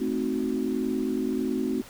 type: chord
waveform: sine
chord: A diminished seventh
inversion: none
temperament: equal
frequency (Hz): 220 / 261.6 / 311.1 / 370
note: A3 / C4 / Eb4 / Gb4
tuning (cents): 0 / 0 / 0 / 0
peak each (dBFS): -31 / -28 / -32 / -31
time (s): 0-1.82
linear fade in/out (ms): 10
effects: pink hiss -47 dBFS RMS until 1.89 s